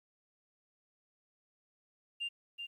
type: tone with echo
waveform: sine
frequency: 2795 Hz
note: F7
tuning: 1 cent sharp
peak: -33 dBFS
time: 2.2-2.29 s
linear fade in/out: 20 ms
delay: 380 ms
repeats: 1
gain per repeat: -6 dB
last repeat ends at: 2.67 s
effects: tanh soft clip ceiling -32 dBFS + 12-bit